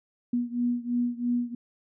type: beating tone pair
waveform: sine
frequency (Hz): 240.9 / 243.9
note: B3 / B3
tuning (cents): -43 / -21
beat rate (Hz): 3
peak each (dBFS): -27 / -29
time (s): 0.33-1.55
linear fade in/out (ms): 5
effects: none